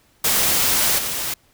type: noise with level steps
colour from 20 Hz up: white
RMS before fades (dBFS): -18 / -25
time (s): 0.24-1.34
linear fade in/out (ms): 5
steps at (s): 0.98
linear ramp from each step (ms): 10
effects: pink hiss -58 dBFS RMS until 1.53 s